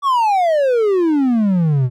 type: exponential sweep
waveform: triangle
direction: down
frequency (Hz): 1159 to 120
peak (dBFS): -10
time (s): 0.02-1.9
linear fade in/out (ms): 50
effects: none